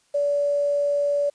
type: tone with quantisation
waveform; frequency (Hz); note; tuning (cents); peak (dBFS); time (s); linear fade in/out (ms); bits
sine; 575; D5; -37; -19; 0.14-1.3; 10; 8
effects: white hiss -64 dBFS RMS until 1.34 s + resampled to 22050 Hz